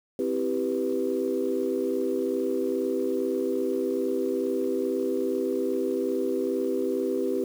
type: chord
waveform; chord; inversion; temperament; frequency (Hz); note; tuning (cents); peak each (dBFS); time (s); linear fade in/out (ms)
sine; C major seventh; none; equal; 261.6 / 329.6 / 392 / 493.9; C4 / E4 / G4 / B4; 0 / 0 / 0 / 0; -30 / -31 / -27 / -30; 0.19-7.44; 2
effects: tanh soft clip ceiling -15 dBFS + 8-bit